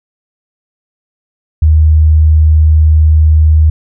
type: tone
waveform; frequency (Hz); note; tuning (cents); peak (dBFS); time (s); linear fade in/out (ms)
sine; 77.78; D#2; 0; -3; 1.62-3.7; 5
effects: none